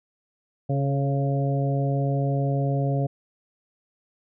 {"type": "harmonic tone with a mistuned harmonic", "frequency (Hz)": 138.4, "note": "C#3", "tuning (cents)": -2, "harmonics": [1, 2, 3, 4, 5], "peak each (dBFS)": [-22, -31, -33, -31, -33], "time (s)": [0.69, 3.07], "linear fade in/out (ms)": 10, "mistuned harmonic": 3, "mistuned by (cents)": 27, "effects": []}